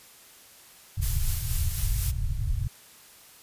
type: low-pass noise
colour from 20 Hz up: pink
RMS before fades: -27 dBFS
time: 0.97-2.68 s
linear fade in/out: 10 ms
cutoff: 130 Hz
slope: 48 dB/octave
type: noise with tremolo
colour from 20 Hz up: blue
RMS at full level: -32 dBFS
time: 1.01-2.12 s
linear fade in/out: 20 ms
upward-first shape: triangle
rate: 4.1 Hz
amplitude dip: 40%
effects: white hiss -52 dBFS RMS until 3.42 s + resampled to 32000 Hz